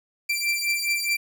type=beating tone pair; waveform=sawtooth; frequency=2349 / 2353.8 Hz; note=D7 / D7; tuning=0 / +3 cents; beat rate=4.8 Hz; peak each=-23 / -22 dBFS; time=0.29-1.17 s; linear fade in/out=10 ms; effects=none